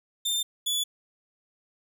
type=tone pair in turn; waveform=sawtooth; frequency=3593 / 3438 Hz; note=A7 / A7; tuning=+36 / -41 cents; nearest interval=minor second; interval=77 cents; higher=first; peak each=-22 dBFS; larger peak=neither; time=0.25-0.43 / 0.66-0.84 s; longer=neither; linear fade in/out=10 ms; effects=none